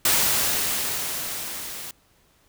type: noise with level ramp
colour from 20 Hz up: white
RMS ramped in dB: -19 to -36 dBFS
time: 0.05-1.91 s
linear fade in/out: 2 ms
effects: pink hiss -61 dBFS RMS until 2.48 s